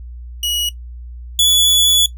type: tone pair in turn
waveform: sawtooth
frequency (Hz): 2911 / 3421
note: F#7 / A7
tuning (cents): -29 / -49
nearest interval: minor third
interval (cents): 280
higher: second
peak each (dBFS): -14 / -7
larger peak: second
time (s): 0.43-0.69 / 1.39-2.06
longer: second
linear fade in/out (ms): 2
effects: noise-tail reverb RT60 0.1 s tail -17 dB re dry + added 60 Hz sine -29 dBFS peak until 2.17 s